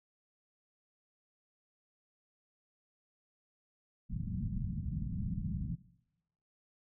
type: low-pass noise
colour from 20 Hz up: white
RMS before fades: -37 dBFS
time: 4.09-5.76 s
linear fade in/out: 20 ms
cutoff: 210 Hz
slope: 48 dB/octave
effects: noise-tail reverb RT60 0.9 s tail -20 dB re dry